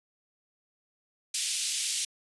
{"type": "band-pass noise", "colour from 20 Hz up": "white", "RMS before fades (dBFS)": -31, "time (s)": [1.34, 2.05], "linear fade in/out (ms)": 5, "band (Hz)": [2600, 10000], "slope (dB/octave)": 24, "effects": ["resampled to 24000 Hz"]}